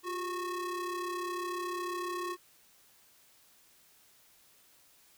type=ring-modulated tone; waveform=square; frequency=370 Hz; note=F#4; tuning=in tune; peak=-32 dBFS; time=0.03-2.37 s; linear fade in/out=50 ms; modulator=723 Hz; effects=white hiss -63 dBFS RMS until 5.17 s